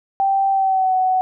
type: tone with pitch glide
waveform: sine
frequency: 781 to 746.6 Hz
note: G5 to F#5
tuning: -7 to +15 cents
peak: -14 dBFS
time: 0.2-1.21 s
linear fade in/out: 0 ms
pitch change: -78 cents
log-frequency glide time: 0.51-0.94 s
effects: none